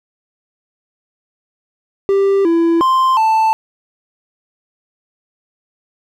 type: tone with pitch steps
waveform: triangle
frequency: 393.7 / 334.3 / 1045 / 883 Hz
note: G4 / E4 / C6 / A5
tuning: +8 / +24 / -2 / +6 cents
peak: -8 dBFS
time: 2.09-3.53 s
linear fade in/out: 0 ms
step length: 360 ms
effects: none